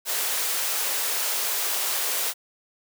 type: high-pass noise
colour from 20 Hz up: white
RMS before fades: -26 dBFS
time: 0.05-2.34 s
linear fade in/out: 50 ms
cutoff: 390 Hz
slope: 24 dB/octave
effects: none